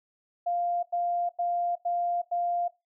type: tone bursts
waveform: sine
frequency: 698.5 Hz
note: F5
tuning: in tune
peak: -25 dBFS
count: 5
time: 0.46-2.682 s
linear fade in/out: 10 ms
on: 370 ms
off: 93 ms
effects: noise-tail reverb RT60 0.2 s tail -18 dB re dry